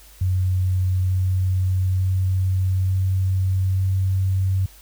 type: tone with pitch steps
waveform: sine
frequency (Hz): 92.5 / 93.09 / 93.68 / 94.28 / 94.88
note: F#2 / F#2 / F#2 / F#2 / F#2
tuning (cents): 0 / +11 / +22 / +33 / +44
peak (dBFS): -17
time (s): 0.21-4.66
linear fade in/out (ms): 5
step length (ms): 890
effects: added 50 Hz sine -47 dBFS peak until 4.81 s + white hiss -49 dBFS RMS until 4.81 s